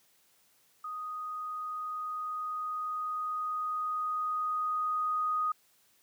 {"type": "tone with level ramp", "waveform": "sine", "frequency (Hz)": 1244.5, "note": "D#6", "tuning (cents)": 0, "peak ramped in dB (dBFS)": [-36, -27], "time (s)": [0.84, 5.52], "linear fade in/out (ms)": 5, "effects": ["white hiss -67 dBFS RMS until 6.02 s", "high-pass 80 Hz 12 dB/octave"]}